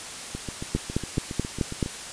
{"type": "two click trains", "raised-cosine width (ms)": 3, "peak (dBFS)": [-10, -19], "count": [6, 12], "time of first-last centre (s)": [[0.75, 1.828], [0.35, 1.861]], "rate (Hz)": [4.64, 7.28], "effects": ["white hiss -37 dBFS RMS until 2.12 s", "resampled to 22050 Hz"]}